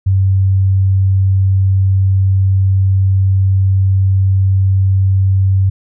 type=tone; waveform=sine; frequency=96 Hz; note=G2; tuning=36 cents flat; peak=-8 dBFS; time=0.06-5.7 s; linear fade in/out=10 ms; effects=none